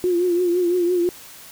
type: tone with vibrato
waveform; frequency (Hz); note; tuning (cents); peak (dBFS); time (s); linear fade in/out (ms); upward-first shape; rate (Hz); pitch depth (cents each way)
sine; 353.6; F4; +22; -16; 0.04-1.09; 0; triangle; 5.9; 68
effects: white hiss -42 dBFS RMS until 1.51 s